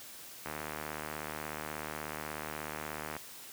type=click train; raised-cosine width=0.5 ms; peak=-23 dBFS; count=208; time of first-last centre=0.46-3.166 s; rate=76.5 Hz; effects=white hiss -49 dBFS RMS until 3.52 s + high-pass 80 Hz 12 dB/octave